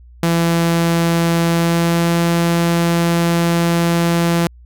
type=tone with pitch glide; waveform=sawtooth; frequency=168.1 to 169.66 Hz; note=E3 to F3; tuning=+34 to -50 cents; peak=-9 dBFS; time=0.23-4.47 s; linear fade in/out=2 ms; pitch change=+16 cents; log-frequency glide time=1.49-2.16 s; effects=added 60 Hz sine -39 dBFS peak until 4.65 s